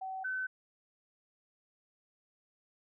sine tone pair in turn, 760 / 1520 Hz, F#5 / F#6, +46 / +46 cents, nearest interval octave, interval 1200 cents, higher second, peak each -37 / -33 dBFS, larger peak second, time 0.01-0.24 / 0.24-0.47 s, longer neither, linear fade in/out 10 ms, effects none

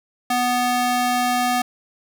square tone with high-pass filter, 246.9 Hz, B3, in tune, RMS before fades -20 dBFS, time 0.3-1.62 s, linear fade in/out 5 ms, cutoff 520 Hz, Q 1.5, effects 8-bit

